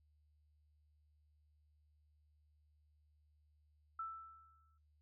sine tone with exponential decay, 1324 Hz, E6, 7 cents sharp, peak -39 dBFS, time 3.99-4.78 s, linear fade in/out 5 ms, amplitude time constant 170 ms, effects noise-tail reverb RT60 0.2 s tail -18 dB re dry + added 75 Hz sine -70 dBFS peak until 5.01 s

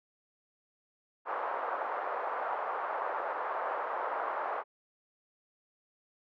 white band-pass noise, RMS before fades -35 dBFS, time 1.25-4.64 s, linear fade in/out 50 ms, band 530 to 1200 Hz, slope 24 dB/octave, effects none

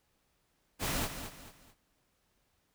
pink noise with echo, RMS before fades -33 dBFS, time 0.79-1.09 s, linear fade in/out 50 ms, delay 220 ms, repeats 3, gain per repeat -9 dB, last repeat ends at 1.75 s, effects pink hiss -75 dBFS RMS until 2.74 s

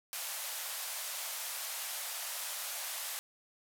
white band-pass noise, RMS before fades -40 dBFS, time 0.13-3.19 s, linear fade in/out 0 ms, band 550 to 15000 Hz, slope 48 dB/octave, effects none

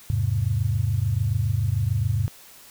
sine chord, E augmented, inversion none, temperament equal, 82.41 / 103.83 / 130.81 Hz, E2 / G#2 / B#2, 0 / 0 / 0 cents, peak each -28 / -22 / -26 dBFS, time 0.1-2.28 s, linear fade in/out 0 ms, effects white hiss -48 dBFS RMS until 2.7 s

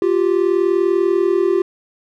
triangle tone pair together, 349.7 / 390 Hz, F4 / G4, +2 / -9 cents, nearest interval major second, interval 189 cents, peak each -14 dBFS, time 0.02-1.62 s, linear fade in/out 2 ms, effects none

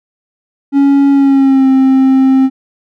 triangle tone with pitch glide, 278.9 to 264.8 Hz, C#4 to C4, +11 to +21 cents, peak -3 dBFS, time 0.72-2.5 s, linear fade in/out 50 ms, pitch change -90 cents, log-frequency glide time 1.11-1.68 s, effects none

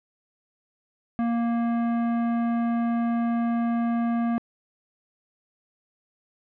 sine tone with tanh clipping, 233.8 Hz, A#3, 5 cents sharp, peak -24 dBFS, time 1.19-4.38 s, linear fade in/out 0 ms, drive 17 dB, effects low-pass 2000 Hz 12 dB/octave

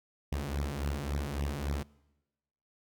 sawtooth beating tone pair, 69.3 / 72.9 Hz, C#2 / D2, 0 / -12 cents, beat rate 3.6 Hz, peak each -31 dBFS, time 0.32-1.83 s, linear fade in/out 5 ms, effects noise-tail reverb RT60 1.0 s tail -23 dB re dry

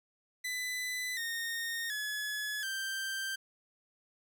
sawtooth tone with pitch steps, 2000 / 1844.6 / 1701.3 / 1569.2 Hz, B6 / A#6 / G#6 / G6, +21 / -19 / +41 / +1 cents, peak -31 dBFS, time 0.44-3.36 s, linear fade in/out 10 ms, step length 730 ms, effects 12-bit

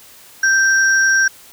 sine tone pair together, 1568 / 5648 Hz, G6 / F8, 0 / +19 cents, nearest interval octave + minor seventh, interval 2219 cents, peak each -11 / -20 dBFS, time 0.43-1.28 s, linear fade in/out 5 ms, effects white hiss -43 dBFS RMS until 1.52 s

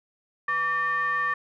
triangle ring-modulated tone, 326.8 Hz, E4, 15 cents flat, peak -18 dBFS, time 0.48-1.34 s, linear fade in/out 5 ms, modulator 1480 Hz, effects none

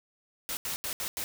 white noise bursts at uneven times, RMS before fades -34 dBFS, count 5, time 0.49-0.57 / 0.65-0.76 / 0.84-0.93 / 1-1.08 / 1.17-1.24 s, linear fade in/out 0 ms, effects none

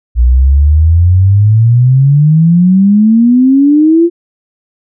sine exponential sweep, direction up, 58.27 to 347.6 Hz, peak -3 dBFS, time 0.15-4.1 s, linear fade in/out 50 ms, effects none

